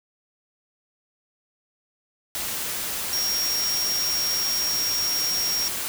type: tone in noise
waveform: sine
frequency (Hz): 5588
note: F8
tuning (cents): 0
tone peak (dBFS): -23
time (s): 3.13-5.68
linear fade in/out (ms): 0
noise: white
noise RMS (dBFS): -29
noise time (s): 2.35-5.88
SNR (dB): +3
effects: none